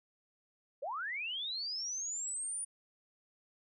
sine linear sweep, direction up, 488.9 to 9590 Hz, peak -36 dBFS, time 0.82-2.65 s, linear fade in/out 10 ms, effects none

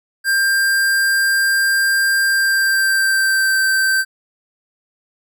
square tone with pitch glide, 1590 to 1556.4 Hz, G6 to G6, +24 to -13 cents, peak -14 dBFS, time 0.24-4.05 s, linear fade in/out 50 ms, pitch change -37 cents, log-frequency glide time 2.23-3.61 s, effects none

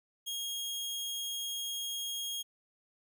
sawtooth tone, 3264 Hz, G#7, 31 cents flat, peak -32 dBFS, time 0.26-2.43 s, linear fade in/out 20 ms, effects none

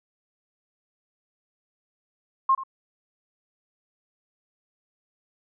sine tone with echo, 1067 Hz, C6, 34 cents sharp, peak -16 dBFS, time 2.49-2.55 s, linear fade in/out 5 ms, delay 86 ms, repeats 1, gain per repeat -15 dB, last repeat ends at 2.636 s, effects none

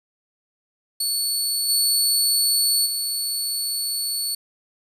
20% pulse tone with level steps, 4435 Hz, C#8, in tune, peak -15 / -11 / -17 dBFS, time 1-4.35 s, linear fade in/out 5 ms, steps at 1.68 / 2.85 s, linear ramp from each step 20 ms, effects resampled to 32000 Hz + 8-bit

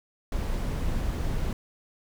brown noise, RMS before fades -28 dBFS, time 0.32-1.53 s, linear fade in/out 2 ms, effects none

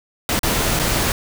pink noise with dropouts, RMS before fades -19 dBFS, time 0.29-1.12 s, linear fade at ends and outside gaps 1 ms, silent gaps 0.392-0.432 / 0.791-0.796 s, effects none

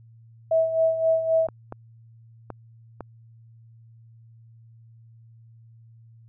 sine tone with tremolo, 649 Hz, E5, 27 cents flat, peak -16 dBFS, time 0.51-1.47 s, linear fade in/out 5 ms, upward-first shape sine, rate 3.8 Hz, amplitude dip 65%
clicks, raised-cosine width 1 ms, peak -20 dBFS, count 4, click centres 1.487 / 1.724 / 2.503 / 3.007 s
effects added 114 Hz sine -48 dBFS peak until 6.28 s

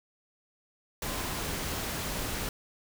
sine tone in noise, 1034 Hz, C6, 21 cents flat, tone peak -45 dBFS, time 1.05-1.39 s, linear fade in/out 2 ms, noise pink, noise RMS -34 dBFS, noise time 1.02-2.49 s, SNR -14 dB, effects none

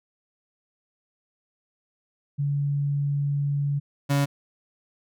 sine / 35% pulse tone pair in turn, 142.6 / 141.29 Hz, C#3 / C#3, +49 / +33 cents, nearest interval unison, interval 16 cents, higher first, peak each -22 / -18 dBFS, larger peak second, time 2.38-3.8 / 4.09-4.26 s, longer first, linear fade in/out 20 ms, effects none

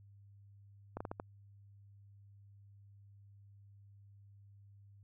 slowing click train, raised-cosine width 1 ms, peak -26 dBFS, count 5, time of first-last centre 0.97-1.199 s, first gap 35 ms, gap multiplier 1.34, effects added 100 Hz sine -57 dBFS peak until 5.03 s

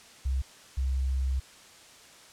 sine tone pair in turn, 66 / 66 Hz, C2 / C2, +16 / +16 cents, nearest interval unison, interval 0 cents, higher neither, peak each -25 dBFS, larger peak neither, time 0.25-0.42 / 0.77-1.4 s, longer second, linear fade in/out 10 ms, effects white hiss -52 dBFS RMS until 2.32 s + low-pass 8000 Hz 12 dB/octave

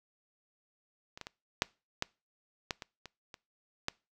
clicks, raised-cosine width 0.2 ms, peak -28 / -24 / -24 / -8 / -13 / -15 / -24 / -28 / -28 / -14 dBFS, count 10, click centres 1.175 / 1.213 / 1.269 / 1.621 / 2.024 / 2.708 / 2.822 / 3.057 / 3.342 / 3.884 s, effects noise-tail reverb RT60 0.3 s tail -24 dB re dry

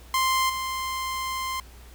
sawtooth tone with level steps, 1046.5 Hz, C6, in tune, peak -17 / -24 dBFS, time 0.14-1.6 s, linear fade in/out 2 ms, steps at 0.49 s, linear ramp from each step 10 ms, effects added 60 Hz sine -45 dBFS peak until 1.94 s + pink hiss -52 dBFS RMS until 1.94 s

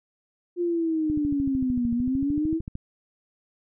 sine linear two-way sweep, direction down then up, 354.1 to 233.1 to 331.3 Hz, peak -22 dBFS, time 0.56-2.61 s, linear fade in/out 50 ms, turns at 1.92 s
click train, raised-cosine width 5 ms, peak -21 dBFS, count 23, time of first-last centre 1.1-2.754 s, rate 13.3 Hz
effects none

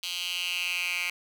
10% pulse tone with high-pass filter sweep, 177.4 Hz, F3, 27 cents sharp, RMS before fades -31 dBFS, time 0.03-1.1 s, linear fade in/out 2 ms, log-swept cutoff 3400 to 2200 Hz, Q 4.6, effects none

